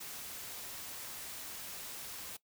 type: noise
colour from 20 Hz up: white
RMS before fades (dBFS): -45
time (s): 0-2.37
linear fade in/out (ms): 10
effects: noise-tail reverb RT60 0.1 s tail -19 dB re dry